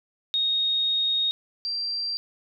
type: tone pair in turn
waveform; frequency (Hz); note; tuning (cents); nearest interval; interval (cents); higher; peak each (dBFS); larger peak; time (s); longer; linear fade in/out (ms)
sine; 3729 / 4717; A#7 / D8; 0 / +7; major third; 407; second; -21 / -26; first; 0.34-1.31 / 1.65-2.17; first; 0
effects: none